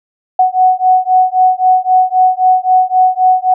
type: beating tone pair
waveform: sine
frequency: 740 / 743.8 Hz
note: F#5 / F#5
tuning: 0 / +9 cents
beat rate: 3.8 Hz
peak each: -10 dBFS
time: 0.39-3.54 s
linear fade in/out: 5 ms
effects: none